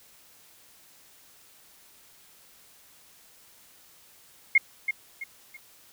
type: tone with echo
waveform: sine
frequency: 2144 Hz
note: C7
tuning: 42 cents sharp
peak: -14 dBFS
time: 4.55-4.58 s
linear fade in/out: 5 ms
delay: 330 ms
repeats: 3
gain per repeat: -9 dB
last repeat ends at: 5.57 s
effects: white hiss -56 dBFS RMS until 5.92 s